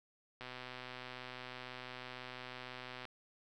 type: click train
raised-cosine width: 0.3 ms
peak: -30 dBFS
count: 334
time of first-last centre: 0.41-3.053 s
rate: 126 Hz
effects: none